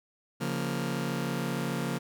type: chord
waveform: sawtooth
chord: Bb minor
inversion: first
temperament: just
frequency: 139.85 / 174.81 / 233.1 Hz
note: Db3 / F3 / Bb3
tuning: +16 / +2 / 0 cents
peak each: -30 dBFS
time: 0.4-1.99 s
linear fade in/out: 20 ms
effects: none